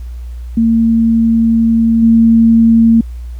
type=tone with level steps; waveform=sine; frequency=227.8 Hz; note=A#3; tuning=40 cents flat; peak=-7 / -4 dBFS; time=0.57-3.01 s; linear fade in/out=5 ms; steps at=2.02 s; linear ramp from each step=10 ms; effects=added 60 Hz sine -22 dBFS peak until 3.39 s + pink hiss -49 dBFS RMS until 3.39 s